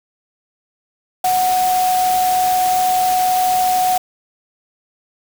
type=tone in noise; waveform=sine; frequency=737 Hz; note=F#5; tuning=7 cents flat; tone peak=-13 dBFS; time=1.24-3.98 s; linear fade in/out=5 ms; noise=white; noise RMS=-25 dBFS; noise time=1.24-3.98 s; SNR=+9 dB; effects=none